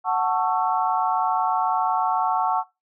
sine chord, F# minor seventh, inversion none, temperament just, 740 / 888 / 1110 / 1332 Hz, F#5 / A5 / C#6 / E6, 0 / +16 / +2 / +18 cents, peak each -23 / -24 / -25 / -29 dBFS, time 0.04-2.64 s, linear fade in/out 50 ms, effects noise-tail reverb RT60 0.2 s tail -18 dB re dry

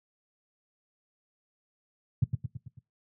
sine tone with echo, 123.47 Hz, B2, in tune, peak -17 dBFS, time 2.22-2.24 s, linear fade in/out 5 ms, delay 110 ms, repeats 5, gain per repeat -5 dB, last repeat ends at 2.79 s, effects noise-tail reverb RT60 0.2 s tail -20 dB re dry + high-pass 80 Hz 12 dB/octave

